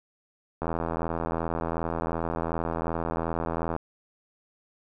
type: click train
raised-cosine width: 1 ms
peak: -15 dBFS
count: 261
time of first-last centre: 0.62-3.764 s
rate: 82.7 Hz
effects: none